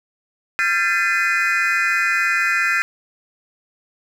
triangle tone cluster, 1373 / 1591 / 1768 / 2042 / 2476 Hz, F6 / G6 / A6 / C7 / D#7, -30 / +25 / +8 / -43 / -9 cents, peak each -21 dBFS, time 0.59-2.82 s, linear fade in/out 0 ms, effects none

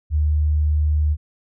sine tone, 75.6 Hz, D#2, 49 cents flat, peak -15 dBFS, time 0.1-1.17 s, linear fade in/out 50 ms, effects none

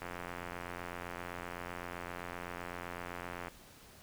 click train, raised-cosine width 0.5 ms, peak -26 dBFS, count 305, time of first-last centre 0.02-3.482 s, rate 87.8 Hz, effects pink hiss -57 dBFS RMS until 4.02 s

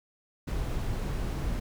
brown noise, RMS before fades -31 dBFS, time 0.47-1.6 s, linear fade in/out 10 ms, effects none

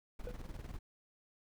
brown noise with tremolo, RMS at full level -43 dBFS, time 0.19-0.79 s, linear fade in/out 5 ms, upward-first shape square, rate 20 Hz, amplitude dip 60%
triangle tone with exponential decay, 493.9 Hz, B4, in tune, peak -36 dBFS, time 0.27-0.39 s, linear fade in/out 1 ms, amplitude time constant 25 ms
effects none

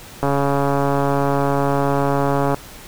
click train, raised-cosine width 1 ms, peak -5 dBFS, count 325, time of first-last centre 0.23-2.544 s, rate 140 Hz, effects pink hiss -39 dBFS RMS until 2.87 s

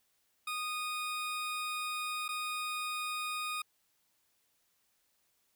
20% pulse tone with dropouts, 1237 Hz, D#6, 10 cents flat, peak -30 dBFS, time 0.47-3.62 s, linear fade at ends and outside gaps 5 ms, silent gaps 2.281-2.288 s, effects white hiss -75 dBFS RMS until 5.55 s

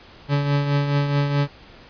40% pulse tone with tremolo, 143.1 Hz, D3, 45 cents flat, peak -15 dBFS, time 0.28-1.48 s, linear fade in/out 50 ms, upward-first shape triangle, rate 4.7 Hz, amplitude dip 55%, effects pink hiss -46 dBFS RMS until 1.89 s + resampled to 11025 Hz

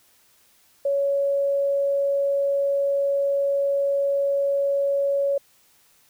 sine tone, 559 Hz, C#5, 14 cents sharp, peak -19 dBFS, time 0.85-5.38 s, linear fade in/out 5 ms, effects white hiss -59 dBFS RMS until 6.09 s

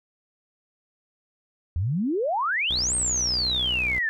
sine exponential two-way sweep, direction up then down, 77.78 to 8640 to 1724 Hz, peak -22 dBFS, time 1.76-4.09 s, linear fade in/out 0 ms, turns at 2.95 s
sawtooth tone with pitch glide, 61.9 to 62.29 Hz, B1 to B1, +5 to +15 cents, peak -29 dBFS, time 2.7-3.99 s, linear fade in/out 0 ms, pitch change +10 cents, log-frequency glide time 3.2-3.56 s
effects none

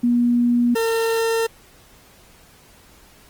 sine / 40% pulse tone pair in turn, 240.6 / 454.2 Hz, B3 / A#4, -45 / -45 cents, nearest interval major seventh, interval 1100 cents, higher second, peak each -14 / -17 dBFS, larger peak first, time 0.03-0.75 / 0.75-1.47 s, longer neither, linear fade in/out 10 ms, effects pink hiss -50 dBFS RMS until 3.29 s + Opus 24 kbps

